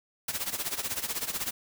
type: noise with tremolo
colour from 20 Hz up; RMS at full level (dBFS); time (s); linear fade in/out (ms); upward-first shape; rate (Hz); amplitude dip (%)
white; -30; 0.28-1.51; 5; sine; 16; 80
effects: none